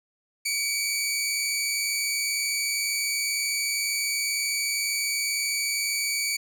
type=tone pair together; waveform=15% pulse; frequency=2267 / 2367 Hz; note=C#7 / D7; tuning=+38 / +13 cents; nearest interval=minor second; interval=75 cents; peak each=-19 / -25 dBFS; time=0.45-6.37 s; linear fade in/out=10 ms; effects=none